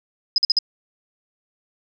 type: tone bursts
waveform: sine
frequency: 5050 Hz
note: D#8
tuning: 25 cents sharp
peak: -13 dBFS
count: 4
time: 0.36-0.588 s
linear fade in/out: 2 ms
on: 21 ms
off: 48 ms
effects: none